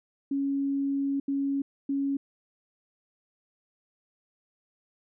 sine tone bursts at uneven times, 277.2 Hz, C#4, in tune, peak -25 dBFS, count 3, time 0.31-1.2 / 1.28-1.62 / 1.89-2.17 s, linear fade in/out 5 ms, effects none

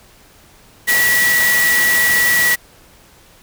sine tone in noise, 1939 Hz, B6, 32 cents flat, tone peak -12 dBFS, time 0.87-2.56 s, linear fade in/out 20 ms, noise white, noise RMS -19 dBFS, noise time 0.87-2.56 s, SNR +4 dB, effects pink hiss -47 dBFS RMS until 3.42 s

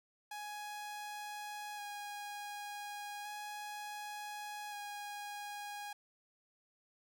sawtooth tone with vibrato, 828 Hz, G#5, 5 cents flat, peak -39 dBFS, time 0.31-5.93 s, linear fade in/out 5 ms, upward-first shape square, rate 0.34 Hz, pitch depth 12 cents each way, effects none

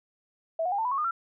sine tone with pitch steps, 654 / 725.7 / 805.2 / 893.4 / 991.3 / 1099.9 / 1220.4 / 1354.1 Hz, E5 / F#5 / G5 / A5 / B5 / C#6 / D#6 / E6, -14 / -34 / +46 / +26 / +6 / -14 / -34 / +46 cents, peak -25 dBFS, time 0.59-1.11 s, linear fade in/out 5 ms, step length 65 ms, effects none

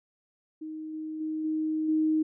sine tone with level steps, 312.6 Hz, D#4, 8 cents sharp, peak -35 / -33 / -29 / -26 / -22 dBFS, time 0.61-2.23 s, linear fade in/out 10 ms, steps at 0.93 / 1.2 / 1.44 / 1.88 s, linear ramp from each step 10 ms, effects none

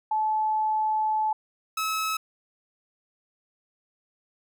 sine / sawtooth tone pair in turn, 865 / 1292.3 Hz, A5 / E6, -30 / -35 cents, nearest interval perfect fifth, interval 695 cents, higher second, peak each -22 dBFS, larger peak neither, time 0.11-1.33 / 1.77-2.17 s, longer first, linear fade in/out 5 ms, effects none

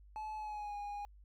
triangle tone with pitch glide, 861 to 820.2 Hz, A5 to G#5, -38 to -22 cents, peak -38 dBFS, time 0.16-1.05 s, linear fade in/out 0 ms, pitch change -84 cents, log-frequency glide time 0.36-0.76 s, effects added 50 Hz sine -56 dBFS peak until 1.24 s

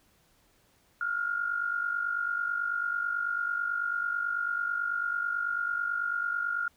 sine tone pair together, 1373 / 1422.1 Hz, F6 / F6, -30 / +31 cents, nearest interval minor second, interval 61 cents, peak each -34 / -29 dBFS, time 1.01-6.68 s, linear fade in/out 2 ms, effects pink hiss -66 dBFS RMS until 6.76 s

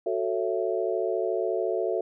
sine chord, F# minor seventh, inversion none, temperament just, 370 / 444 / 555 / 666 Hz, F#4 / A4 / C#5 / E5, 0 / +16 / +2 / +18 cents, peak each -29 / -29 / -33 / -30 dBFS, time 0.06-2.01 s, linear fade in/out 5 ms, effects none

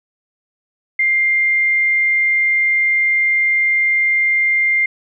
sine tone, 2100 Hz, C7, 6 cents sharp, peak -12 dBFS, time 0.99-4.86 s, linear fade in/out 5 ms, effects none

